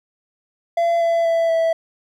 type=tone with pitch steps; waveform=triangle; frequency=679 / 671.6 / 664.3 / 657 Hz; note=F5 / E5 / E5 / E5; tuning=-49 / +32 / +13 / -6 cents; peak=-13 dBFS; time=0.77-1.73 s; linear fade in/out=5 ms; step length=240 ms; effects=none